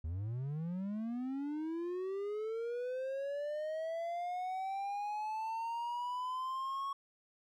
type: linear sweep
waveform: triangle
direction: up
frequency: 75.1 to 1108.7 Hz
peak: -34 dBFS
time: 0.04-6.93 s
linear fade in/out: 5 ms
effects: none